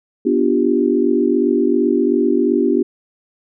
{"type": "chord", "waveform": "sine", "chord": "G dominant seventh", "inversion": "first", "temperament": "equal with one note detuned", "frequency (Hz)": [246.1, 293.7, 349.2, 392], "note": ["B3", "D4", "F4", "G4"], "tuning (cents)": [-6, 0, 0, 0], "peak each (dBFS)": -18, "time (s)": [0.25, 2.83], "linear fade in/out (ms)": 10, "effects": []}